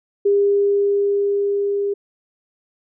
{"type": "tone with level ramp", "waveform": "sine", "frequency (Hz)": 402.9, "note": "G4", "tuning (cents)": 48, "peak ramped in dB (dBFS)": [-12, -18], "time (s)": [0.25, 1.94], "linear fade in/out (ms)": 10, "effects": []}